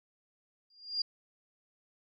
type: tone with exponential growth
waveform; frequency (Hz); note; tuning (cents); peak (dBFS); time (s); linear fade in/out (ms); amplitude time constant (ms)
sine; 4808; D8; +40; -26; 0.7-1.02; 5; 68
effects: none